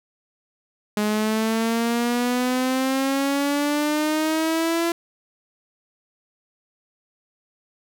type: exponential sweep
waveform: sawtooth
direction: up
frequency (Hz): 208.8 to 340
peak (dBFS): -16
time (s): 0.97-4.92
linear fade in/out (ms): 2
effects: none